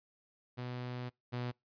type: tone pair in turn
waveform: sawtooth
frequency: 124 / 122.86 Hz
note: B2 / B2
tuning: +7 / -9 cents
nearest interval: unison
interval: 16 cents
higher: first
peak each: -35 / -32 dBFS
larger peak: second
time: 0.57-1.1 / 1.32-1.52 s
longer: first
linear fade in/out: 20 ms
effects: noise-tail reverb RT60 0.2 s tail -26 dB re dry + resampled to 11025 Hz